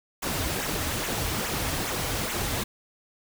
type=noise with flanger; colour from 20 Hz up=pink; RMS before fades=-29 dBFS; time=0.22-2.64 s; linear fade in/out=10 ms; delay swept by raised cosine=0.2 to 5.7 ms; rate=2.4 Hz; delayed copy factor=-0.6; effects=none